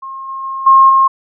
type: tone with level steps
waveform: sine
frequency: 1072 Hz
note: C6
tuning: 42 cents sharp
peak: -24 / -21 / -19 / -3 / -6 dBFS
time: 0.02-1.08 s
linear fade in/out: 10 ms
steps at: 0.28 / 0.43 / 0.66 / 0.89 s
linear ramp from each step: 10 ms
effects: none